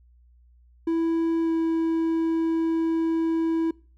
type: tone with pitch glide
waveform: triangle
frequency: 329.6 to 327.1 Hz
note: E4 to E4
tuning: 0 to -13 cents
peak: -19 dBFS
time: 0.87-3.71 s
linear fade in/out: 5 ms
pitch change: -13 cents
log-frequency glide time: 1.43-1.5 s
effects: noise-tail reverb RT60 0.4 s tail -24 dB re dry + added 60 Hz sine -53 dBFS peak until 3.97 s